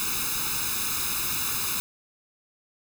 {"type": "noise with comb filter", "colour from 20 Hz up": "white", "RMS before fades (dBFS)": -28, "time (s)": [0, 1.8], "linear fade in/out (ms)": 0, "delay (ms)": 0.78, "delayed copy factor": 1, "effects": []}